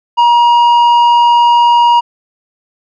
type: tone with tanh clipping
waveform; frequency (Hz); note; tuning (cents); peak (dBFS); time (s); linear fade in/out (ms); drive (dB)
sine; 951; A#5; +34; -6; 0.17-2.01; 20; 7
effects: none